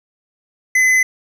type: tone with tanh clipping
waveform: sine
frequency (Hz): 2028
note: B6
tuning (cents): +45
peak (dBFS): -12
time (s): 0.75-1.03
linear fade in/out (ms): 5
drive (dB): 11
effects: none